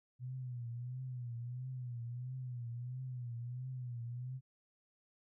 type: tone with vibrato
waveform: sine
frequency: 123.47 Hz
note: B2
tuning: in tune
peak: -40 dBFS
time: 0.19-4.41 s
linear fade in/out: 50 ms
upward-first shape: triangle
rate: 1.5 Hz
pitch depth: 100 cents each way
effects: none